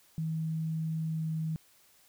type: tone with pitch glide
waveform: sine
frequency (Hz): 160 to 159.08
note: D#3 to D#3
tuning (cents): +49 to +39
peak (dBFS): -30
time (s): 0.18-1.56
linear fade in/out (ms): 0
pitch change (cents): -10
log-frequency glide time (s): 1.02-1.33
effects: white hiss -63 dBFS RMS until 2.08 s